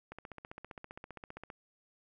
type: click train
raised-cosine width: 0.5 ms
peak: -30 dBFS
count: 22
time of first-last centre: 0.12-1.502 s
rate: 15.2 Hz
effects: none